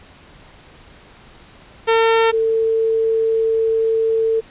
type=tone pair in turn; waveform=sawtooth / sine; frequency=452.8 / 448.1 Hz; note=A4 / A4; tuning=+50 / +32 cents; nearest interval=unison; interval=18 cents; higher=first; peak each=-8 / -14 dBFS; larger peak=first; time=1.87-2.32 / 2.32-4.41 s; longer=second; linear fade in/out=20 ms; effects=pink hiss -45 dBFS RMS until 4.5 s + resampled to 8000 Hz